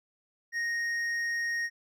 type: tone with hard clipping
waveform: triangle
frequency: 1864.7 Hz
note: A#6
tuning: in tune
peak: -30 dBFS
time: 0.52-1.7 s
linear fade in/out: 50 ms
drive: 9 dB
effects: none